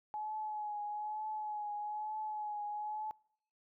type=tone with vibrato; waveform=sine; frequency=846 Hz; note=G#5; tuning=32 cents sharp; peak=-37 dBFS; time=0.14-3.11 s; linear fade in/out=0 ms; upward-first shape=triangle; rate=1.1 Hz; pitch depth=36 cents each way; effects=noise-tail reverb RT60 0.7 s tail -26 dB re dry